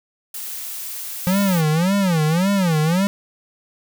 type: noise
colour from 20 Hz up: blue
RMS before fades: -30 dBFS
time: 0.34-1.61 s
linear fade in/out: 5 ms
type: tone with vibrato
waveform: square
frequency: 175.4 Hz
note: F3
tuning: 8 cents sharp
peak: -16 dBFS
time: 1.27-3.07 s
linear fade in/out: 0 ms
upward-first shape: sine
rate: 1.8 Hz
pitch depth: 240 cents each way
effects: none